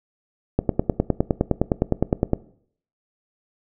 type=click train; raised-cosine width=2 ms; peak=-4 dBFS; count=18; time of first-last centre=0.59-2.334 s; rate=9.75 Hz; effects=noise-tail reverb RT60 0.6 s tail -19 dB re dry